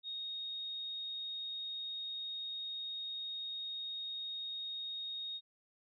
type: tone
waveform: sine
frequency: 3729 Hz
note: A#7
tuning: in tune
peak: -39 dBFS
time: 0.03-5.41 s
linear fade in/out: 50 ms
effects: none

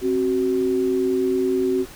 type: tone pair together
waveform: sine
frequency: 264.7 / 374.4 Hz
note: C4 / F#4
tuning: +20 / +20 cents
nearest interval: tritone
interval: 600 cents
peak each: -23 / -19 dBFS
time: 0.01-1.86 s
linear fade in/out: 50 ms
effects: pink hiss -42 dBFS RMS until 1.95 s

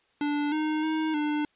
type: tone with pitch steps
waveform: square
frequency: 292.4 / 308.5 / 314.3 / 298.5 Hz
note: D4 / D#4 / D#4 / D4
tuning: -7 / -15 / +18 / +28 cents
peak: -26 dBFS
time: 0.21-1.45 s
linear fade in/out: 2 ms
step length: 310 ms
effects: white hiss -67 dBFS RMS until 1.55 s + resampled to 8000 Hz

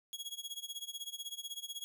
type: tone with tremolo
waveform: sawtooth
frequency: 3322 Hz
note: G#7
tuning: in tune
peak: -35 dBFS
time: 0.13-1.84 s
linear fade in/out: 0 ms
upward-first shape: sine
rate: 16 Hz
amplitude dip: 90%
effects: none

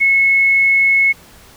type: tone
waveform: sine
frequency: 2188 Hz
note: C#7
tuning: 23 cents flat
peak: -9 dBFS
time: 0-1.13 s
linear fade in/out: 20 ms
effects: pink hiss -43 dBFS RMS until 1.56 s

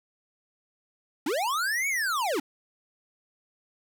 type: linear two-way sweep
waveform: square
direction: up then down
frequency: 250 to 2281 to 250 Hz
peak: -26 dBFS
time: 1.26-2.4 s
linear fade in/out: 5 ms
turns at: 1.88 s
effects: none

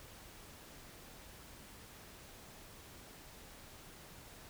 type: silence
effects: pink hiss -55 dBFS RMS until 4.49 s

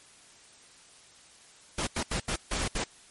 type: noise bursts at uneven times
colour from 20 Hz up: pink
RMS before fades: -30 dBFS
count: 6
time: 1.78-1.87 / 1.96-2.03 / 2.11-2.2 / 2.28-2.36 / 2.51-2.68 / 2.75-2.84 s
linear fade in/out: 5 ms
effects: white hiss -55 dBFS RMS until 3.1 s + MP3 48 kbps

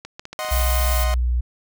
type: clicks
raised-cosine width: 0.2 ms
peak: -17 dBFS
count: 7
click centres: 0.05 / 0.195 / 0.254 / 0.33 / 0.448 / 0.488 / 0.596 s
type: chord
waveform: sawtooth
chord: C diminished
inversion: first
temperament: equal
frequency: 622.3 / 740 / 1046.5 Hz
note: Eb5 / Gb5 / C6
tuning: 0 / 0 / 0 cents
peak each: -24 / -27 / -27 dBFS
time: 0.39-1.14 s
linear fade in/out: 0 ms
type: noise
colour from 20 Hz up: blue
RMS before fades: -28 dBFS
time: 0.5-1.05 s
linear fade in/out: 20 ms
type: tone with pitch glide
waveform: sine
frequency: 61.74 to 60.61 Hz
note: B1 to B1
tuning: 0 to -32 cents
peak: -17 dBFS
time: 0.51-1.41 s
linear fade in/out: 10 ms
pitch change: -32 cents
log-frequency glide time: 0.72-1.27 s
effects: none

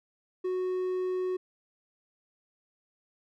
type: tone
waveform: triangle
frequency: 368.4 Hz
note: F#4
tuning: 7 cents flat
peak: -26 dBFS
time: 0.44-1.37 s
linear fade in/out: 10 ms
effects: none

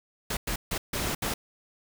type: noise bursts at uneven times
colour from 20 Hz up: pink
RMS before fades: -30 dBFS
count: 5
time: 0.3-0.37 / 0.47-0.56 / 0.71-0.78 / 0.93-1.15 / 1.22-1.34 s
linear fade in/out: 5 ms
effects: none

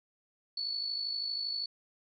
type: tone with amplitude modulation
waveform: sine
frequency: 4435 Hz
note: C#8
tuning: in tune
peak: -30 dBFS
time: 0.57-1.66 s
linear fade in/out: 5 ms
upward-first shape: sine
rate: 52.6 Hz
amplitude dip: 55%
effects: none

